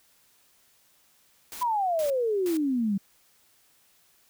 white noise bursts, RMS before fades -40 dBFS, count 3, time 1.52-2.57 s, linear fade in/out 0 ms, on 110 ms, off 360 ms
sine exponential sweep, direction down, 1012 to 190 Hz, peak -23 dBFS, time 1.61-2.98 s, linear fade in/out 10 ms
effects white hiss -63 dBFS RMS until 4.29 s

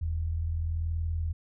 sine tone pair together, 40.85 / 81.7 Hz, E1 / E2, -15 / -15 cents, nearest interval octave, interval 1200 cents, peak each -35 / -28 dBFS, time 0.01-1.33 s, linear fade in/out 10 ms, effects none

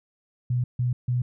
sine tone bursts, 123.47 Hz, B2, in tune, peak -21 dBFS, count 3, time 0.5-1.22 s, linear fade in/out 5 ms, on 140 ms, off 150 ms, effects none

